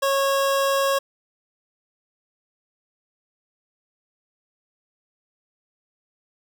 25% pulse tone, 549 Hz, C#5, 17 cents flat, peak -15 dBFS, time 0.02-0.99 s, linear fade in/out 10 ms, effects none

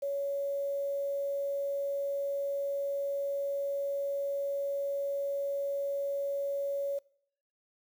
sine tone with quantisation, 560 Hz, C#5, 18 cents sharp, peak -30 dBFS, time 0.02-6.99 s, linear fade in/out 10 ms, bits 9, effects noise-tail reverb RT60 0.7 s tail -23 dB re dry

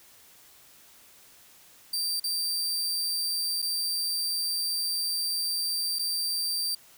sawtooth tone with dropouts, 4683 Hz, D8, 6 cents flat, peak -24 dBFS, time 1.93-6.75 s, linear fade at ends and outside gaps 5 ms, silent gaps 2.199-2.239 / 3.62-3.624 / 5.987-5.992 s, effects white hiss -55 dBFS RMS until 6.97 s

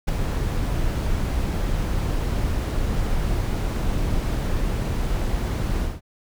brown noise with ADSR envelope, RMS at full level -17 dBFS, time 0.07-6.01 s, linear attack 18 ms, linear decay 7 ms, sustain -6 dB, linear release 190 ms, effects none

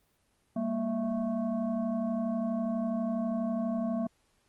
sine tone with frequency modulation, 233.1 Hz, A#3, in tune, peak -28 dBFS, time 0.56-4.07 s, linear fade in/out 5 ms, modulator 434 Hz, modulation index 1, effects pink hiss -71 dBFS RMS until 4.48 s + Opus 24 kbps

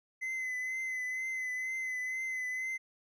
triangle tone with vibrato, 2037 Hz, C7, 47 cents flat, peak -32 dBFS, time 0.21-2.78 s, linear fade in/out 20 ms, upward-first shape triangle, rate 2.1 Hz, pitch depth 34 cents each way, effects none

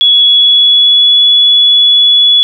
sine tone with pitch glide, 3373 to 3404 Hz, G#7 to G#7, +26 to +42 cents, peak -3 dBFS, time 0.01-2.43 s, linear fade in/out 0 ms, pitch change +16 cents, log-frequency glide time 0.25-1.19 s, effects none

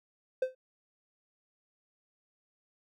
triangle tone with exponential decay, 516 Hz, C5, 24 cents flat, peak -21 dBFS, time 0.42-0.55 s, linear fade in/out 5 ms, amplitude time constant 28 ms, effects none

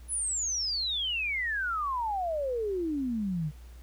sine exponential sweep, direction down, 10548 to 143.7 Hz, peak -28 dBFS, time 0.08-3.52 s, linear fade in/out 50 ms, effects added 60 Hz sine -45 dBFS peak until 3.82 s + pink hiss -60 dBFS RMS until 3.82 s

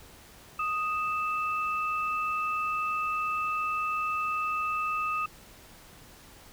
sine tone pair together, 1244.5 / 2637 Hz, D#6 / E7, 0 / 0 cents, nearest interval octave + minor second, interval 1300 cents, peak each -28 / -34 dBFS, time 0.59-5.26 s, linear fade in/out 5 ms, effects pink hiss -52 dBFS RMS until 6.52 s

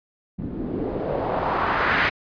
white noise with low-pass filter sweep, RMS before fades -24 dBFS, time 0.38-2.1 s, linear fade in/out 20 ms, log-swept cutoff 210 to 2100 Hz, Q 2.1, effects resampled to 11025 Hz

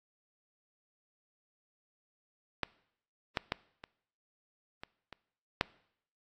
clicks, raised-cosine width 0.3 ms, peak -14 / -13 / -14 / -28 / -26 / -29 / -10 dBFS, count 7, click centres 2.633 / 3.372 / 3.521 / 3.839 / 4.835 / 5.127 / 5.611 s, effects noise-tail reverb RT60 0.7 s tail -22 dB re dry + AAC 48 kbps

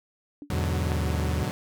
sine tone with exponential decay, 288.8 Hz, D4, 29 cents flat, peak -33 dBFS, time 0.42-0.52 s, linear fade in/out 1 ms, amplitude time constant 20 ms
sawtooth chord, G# half-diminished seventh, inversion none, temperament equal with one note detuned, 103.83 / 125.34 / 146.83 / 185 Hz, G#2 / B2 / D3 / F#3, 0 / +26 / 0 / 0 cents, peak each -29 dBFS, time 0.5-1.51 s, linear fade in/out 0 ms
sine tone with pitch glide, 83.1 to 77.98 Hz, E2 to D#2, +15 to +4 cents, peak -26 dBFS, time 0.53-1.43 s, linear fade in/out 0 ms, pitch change -111 cents, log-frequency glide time 0.83-1.02 s
effects none

